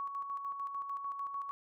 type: tone with tremolo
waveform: sine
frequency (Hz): 1117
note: C#6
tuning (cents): +13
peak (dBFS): -35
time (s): 0-1.51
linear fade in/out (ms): 0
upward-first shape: square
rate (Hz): 6.7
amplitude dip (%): 45
effects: none